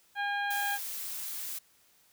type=harmonic tone; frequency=811 Hz; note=G#5; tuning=41 cents flat; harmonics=1 / 2 / 3 / 4 / 5; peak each=-33 / -32 / -43 / -43 / -50 dBFS; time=0.15-0.79 s; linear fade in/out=50 ms
type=noise; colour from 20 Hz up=blue; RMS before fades=-38 dBFS; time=0.5-1.59 s; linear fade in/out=10 ms
effects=white hiss -65 dBFS RMS until 2.12 s